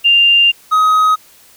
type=tone pair in turn; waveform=sine / triangle; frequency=2793 / 1262.2 Hz; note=F7 / D#6; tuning=-1 / +24 cents; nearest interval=octave + major second; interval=1375 cents; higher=first; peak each=-6 dBFS; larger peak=neither; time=0.04-0.52 / 0.71-1.16 s; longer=first; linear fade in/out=20 ms; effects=white hiss -45 dBFS RMS until 1.56 s